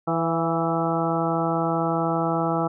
harmonic tone with a mistuned harmonic, 164.81 Hz, E3, in tune, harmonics 1 / 2 / 3 / 4 / 5 / 6 / 7 / 8, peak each -27 / -27 / -30 / -28 / -28 / -35 / -33 / -30 dBFS, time 0.07-2.68 s, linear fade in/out 10 ms, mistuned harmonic 4, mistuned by +30 cents, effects none

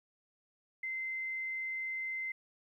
sine tone, 2072 Hz, C7, 17 cents flat, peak -35 dBFS, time 0.83-2.32 s, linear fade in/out 5 ms, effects 12-bit

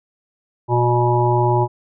harmonic tone, 121.1 Hz, B2, 34 cents flat, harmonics 1 / 3 / 5 / 7 / 8, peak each -17 / -19 / -25 / -20 / -22 dBFS, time 0.68-1.68 s, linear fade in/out 50 ms, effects none

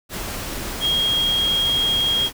sine tone in noise, 3259 Hz, G#7, 33 cents flat, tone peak -17 dBFS, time 0.8-2.3 s, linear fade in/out 50 ms, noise pink, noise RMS -29 dBFS, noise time 0.09-2.33 s, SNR +9 dB, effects none

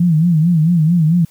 sine tone with vibrato, 164.81 Hz, E3, in tune, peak -9 dBFS, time 0-1.25 s, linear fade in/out 5 ms, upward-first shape sine, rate 4.5 Hz, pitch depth 130 cents each way, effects white hiss -51 dBFS RMS until 1.3 s

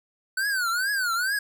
square tone with vibrato, 1501 Hz, F#6, 24 cents sharp, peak -24 dBFS, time 0.37-1.39 s, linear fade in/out 5 ms, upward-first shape triangle, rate 2.3 Hz, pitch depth 210 cents each way, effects none

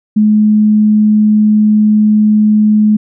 sine tone, 212.6 Hz, G#3, 41 cents sharp, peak -5 dBFS, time 0.16-2.97 s, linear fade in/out 10 ms, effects none

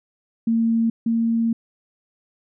sine tone pair in turn, 228.1 / 229.1 Hz, A#3 / A#3, -37 / -30 cents, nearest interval unison, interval 7 cents, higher second, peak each -16 / -17 dBFS, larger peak first, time 0.47-0.9 / 1.06-1.53 s, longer second, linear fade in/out 5 ms, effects none

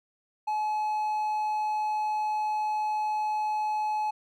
triangle tone, 853 Hz, G#5, 46 cents sharp, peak -24 dBFS, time 0.47-4.11 s, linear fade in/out 10 ms, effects none

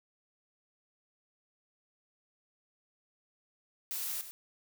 blue noise with echo, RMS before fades -37 dBFS, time 3.91-4.21 s, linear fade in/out 0 ms, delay 100 ms, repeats 1, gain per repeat -10 dB, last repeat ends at 4.31 s, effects none

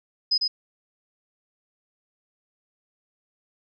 sine tone with echo, 5030 Hz, D#8, 18 cents sharp, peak -18 dBFS, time 0.31-0.38 s, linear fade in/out 10 ms, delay 100 ms, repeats 1, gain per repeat -3 dB, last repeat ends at 0.48 s, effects none

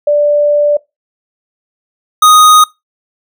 sine / square tone pair in turn, 587.3 / 1244.4 Hz, D5 / D#6, 0 / 0 cents, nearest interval octave + minor second, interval 1300 cents, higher second, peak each -6 / -3 dBFS, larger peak second, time 0.07-0.77 / 2.22-2.64 s, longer first, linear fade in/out 5 ms, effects noise-tail reverb RT60 0.2 s tail -22 dB re dry

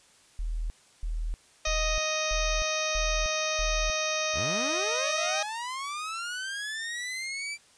sine tone bursts, 40.08 Hz, E1, 48 cents flat, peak -28 dBFS, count 6, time 0.39-3.9 s, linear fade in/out 0 ms, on 310 ms, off 330 ms
harmonic tone, 623 Hz, D#5, 2 cents sharp, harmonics 1 / 2 / 3 / 4 / 5 / 6 / 7 / 8 / 9 / 10, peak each -32 / -35 / -38 / -33 / -42 / -36 / -43 / -43 / -36 / -37 dBFS, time 1.65-5.43 s, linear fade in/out 5 ms
sawtooth linear sweep, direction up, 44.28 to 2349 Hz, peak -29 dBFS, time 4.33-7.58 s, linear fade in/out 50 ms
effects white hiss -59 dBFS RMS until 7.77 s + resampled to 22050 Hz

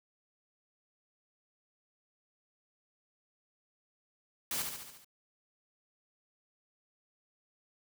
white noise with echo, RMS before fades -35 dBFS, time 4.51-4.62 s, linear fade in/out 2 ms, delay 71 ms, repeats 6, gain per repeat -4 dB, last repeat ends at 5.046 s, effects none

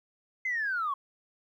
sine linear sweep, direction down, 2093 to 1071 Hz, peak -27 dBFS, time 0.45-0.94 s, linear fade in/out 5 ms, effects tanh soft clip ceiling -23 dBFS + 11-bit

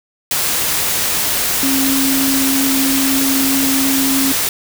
sine tone in noise, 270.3 Hz, C#4, 44 cents flat, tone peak -15 dBFS, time 1.63-4.32 s, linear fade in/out 2 ms, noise white, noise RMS -17 dBFS, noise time 0.31-4.49 s, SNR -1 dB, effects none

